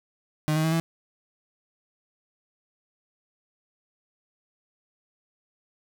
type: tone with pitch steps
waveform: 35% pulse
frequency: 153.4 / 157.08 / 160.84 / 164.7 Hz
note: D#3 / D#3 / E3 / E3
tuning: -24 / +17 / -42 / -1 cents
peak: -20 dBFS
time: 0.48-0.8 s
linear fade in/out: 0 ms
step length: 80 ms
effects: none